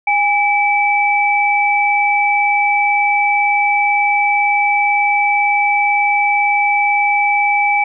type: tone pair together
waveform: sine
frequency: 819 / 2309 Hz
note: G#5 / D7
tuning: -24 / -30 cents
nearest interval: octave + tritone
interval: 1794 cents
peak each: -14 dBFS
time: 0.07-7.84 s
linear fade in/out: 5 ms
effects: none